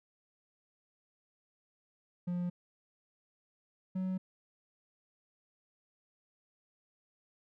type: tone pair in turn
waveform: triangle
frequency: 176.8 / 186.65 Hz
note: F3 / F#3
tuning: +22 / +15 cents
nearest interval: minor second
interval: 93 cents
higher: second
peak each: -30 / -30 dBFS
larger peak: neither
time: 2.27-2.5 / 3.95-4.18 s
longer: neither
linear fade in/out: 10 ms
effects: none